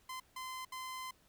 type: tone bursts at uneven times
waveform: sawtooth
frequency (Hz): 1032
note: C6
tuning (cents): -24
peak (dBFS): -38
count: 3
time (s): 0.09-0.2 / 0.36-0.65 / 0.72-1.11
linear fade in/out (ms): 5
effects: pink hiss -69 dBFS RMS until 1.28 s